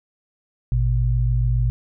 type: tone pair together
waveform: sine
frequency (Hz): 53.85 / 120.9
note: A1 / B2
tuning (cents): -37 / -36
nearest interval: octave + major second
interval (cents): 1401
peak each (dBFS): -19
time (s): 0.72-1.7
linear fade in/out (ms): 0
effects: none